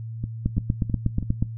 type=two click trains; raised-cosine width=5 ms; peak=-16 / -9 dBFS; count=4 / 9; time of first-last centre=0.24-1.227 / 0.46-1.425 s; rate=3.04 / 8.29 Hz; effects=noise-tail reverb RT60 0.2 s tail -20 dB re dry + added 113 Hz sine -31 dBFS peak until 1.57 s